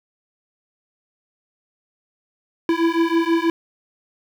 square beating tone pair, 329.6 / 335.8 Hz, E4 / E4, 0 / +32 cents, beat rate 6.2 Hz, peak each -20 / -20 dBFS, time 2.69-3.5 s, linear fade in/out 2 ms, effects low-pass 3000 Hz 12 dB/octave + 7-bit

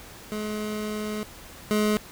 25% pulse tone pair in turn, 212.5 / 211.7 Hz, G#3 / G#3, +40 / +33 cents, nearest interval unison, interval 7 cents, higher first, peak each -25 / -17 dBFS, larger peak second, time 0.32-1.23 / 1.71-1.97 s, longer first, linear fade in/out 0 ms, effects pink hiss -45 dBFS RMS until 2.11 s

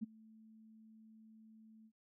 sine tone with ADSR envelope, 220 Hz, A3, in tune, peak -35 dBFS, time 0.01-1.92 s, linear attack 22 ms, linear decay 17 ms, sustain -23 dB, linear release 64 ms, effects none

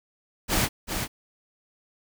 pink noise with echo, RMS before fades -23 dBFS, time 0.48-0.69 s, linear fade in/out 50 ms, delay 390 ms, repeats 1, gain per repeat -6 dB, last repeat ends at 1.08 s, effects none

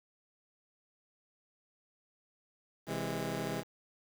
15% pulse chord, C augmented, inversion none, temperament just, 130.81 / 163.52 / 204.4 Hz, C3 / E3 / G#3, 0 / -14 / -27 cents, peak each -34 / -33 / -33 dBFS, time 2.86-3.64 s, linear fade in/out 50 ms, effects 9-bit

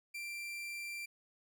40% pulse tone, 2359 Hz, D7, 7 cents sharp, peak -40 dBFS, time 0.14-1.06 s, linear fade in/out 10 ms, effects none

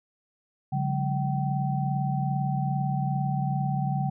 sine tone cluster, 140.4 / 178.1 / 200.6 / 768 Hz, C#3 / F3 / G3 / G5, +22 / +34 / +40 / -36 cents, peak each -26 / -33 / -34 / -31 dBFS, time 0.72-4.1 s, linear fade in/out 10 ms, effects none

